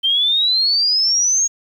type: exponential sweep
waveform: sine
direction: up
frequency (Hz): 3119 to 6645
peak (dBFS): -13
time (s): 0.03-1.48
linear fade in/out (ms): 20
effects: 8-bit